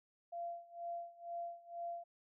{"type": "tone with tremolo", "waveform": "sine", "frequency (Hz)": 687, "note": "F5", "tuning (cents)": -29, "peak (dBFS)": -39, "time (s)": [0.32, 2.04], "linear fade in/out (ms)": 10, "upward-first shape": "sine", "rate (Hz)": 2.1, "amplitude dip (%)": 90, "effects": []}